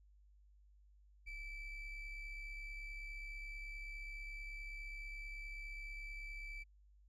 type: ring-modulated tone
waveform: triangle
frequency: 1174.7 Hz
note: D6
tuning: in tune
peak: -40 dBFS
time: 1.26-6.64 s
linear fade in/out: 20 ms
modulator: 1140 Hz
effects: added 50 Hz sine -63 dBFS peak until 7.08 s